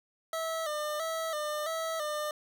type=tone with vibrato; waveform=25% pulse; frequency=625 Hz; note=D#5; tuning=8 cents sharp; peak=-28 dBFS; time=0.33-2.31 s; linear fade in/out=2 ms; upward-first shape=square; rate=1.5 Hz; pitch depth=68 cents each way; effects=none